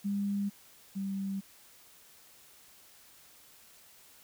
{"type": "tone pair in turn", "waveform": "sine", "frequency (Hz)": [201, 195.28], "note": ["G3", "G3"], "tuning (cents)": [44, -6], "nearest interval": "unison", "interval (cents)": 50, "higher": "first", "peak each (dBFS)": [-29, -32], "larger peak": "first", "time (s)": [[0.04, 0.5], [0.95, 1.41]], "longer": "neither", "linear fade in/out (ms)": 20, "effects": ["white hiss -58 dBFS RMS until 4.23 s"]}